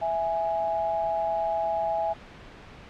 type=tone pair together; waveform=sine; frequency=659.3 / 830.7 Hz; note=E5 / G#5; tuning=0 / 0 cents; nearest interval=major third; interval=400 cents; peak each=-27 / -27 dBFS; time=0.01-2.14 s; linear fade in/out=20 ms; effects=pink hiss -46 dBFS RMS until 2.89 s + low-pass 3000 Hz 12 dB/octave